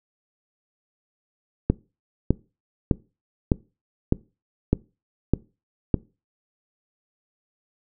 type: click train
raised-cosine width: 3 ms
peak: -4 dBFS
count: 8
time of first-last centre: 1.7-5.942 s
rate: 1.65 Hz
effects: noise-tail reverb RT60 0.3 s tail -22 dB re dry